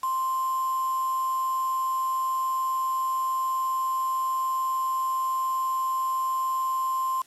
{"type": "tone with quantisation", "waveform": "sine", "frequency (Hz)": 1046.5, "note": "C6", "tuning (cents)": 0, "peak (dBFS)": -24, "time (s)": [0.03, 7.22], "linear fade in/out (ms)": 5, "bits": 6, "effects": ["white hiss -56 dBFS RMS until 7.26 s", "low-pass 11000 Hz 12 dB/octave"]}